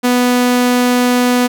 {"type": "tone", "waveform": "sawtooth", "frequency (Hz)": 246.9, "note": "B3", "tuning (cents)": 0, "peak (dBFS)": -6, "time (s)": [0.03, 1.48], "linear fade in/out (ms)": 20, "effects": []}